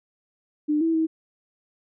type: tone with pitch steps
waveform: sine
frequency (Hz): 300 / 327.1 / 320.6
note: D4 / E4 / E4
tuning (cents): +37 / -13 / -48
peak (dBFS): -19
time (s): 0.68-1.07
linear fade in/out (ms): 20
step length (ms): 130
effects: none